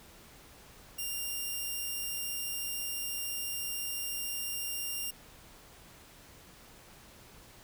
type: tone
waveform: 5% pulse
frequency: 2794 Hz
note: F7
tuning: in tune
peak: -25 dBFS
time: 0.98-5.11 s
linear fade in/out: 10 ms
effects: pink hiss -55 dBFS RMS until 7.63 s